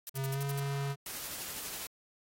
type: noise bursts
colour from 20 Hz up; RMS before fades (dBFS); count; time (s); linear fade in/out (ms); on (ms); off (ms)
blue; -40; 7; 0.07-0.597; 0; 23; 61
type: tone with pitch glide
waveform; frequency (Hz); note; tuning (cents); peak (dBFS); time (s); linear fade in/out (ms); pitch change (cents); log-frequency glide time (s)
square; 135 to 139.68; C#3 to C#3; -45 to +14; -33; 0.14-0.96; 50; +59; 0.31-0.41
type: noise with tremolo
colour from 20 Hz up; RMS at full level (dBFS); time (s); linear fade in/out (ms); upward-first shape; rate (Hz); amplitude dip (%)
white; -40; 1.06-1.87; 2; sine; 12; 25
effects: AAC 48 kbps